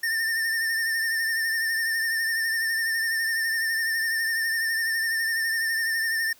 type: tone with vibrato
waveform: square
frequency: 1806 Hz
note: A6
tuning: 45 cents sharp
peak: -24 dBFS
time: 0.03-6.33 s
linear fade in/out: 5 ms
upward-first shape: triangle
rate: 12 Hz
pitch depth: 46 cents each way
effects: white hiss -56 dBFS RMS until 6.39 s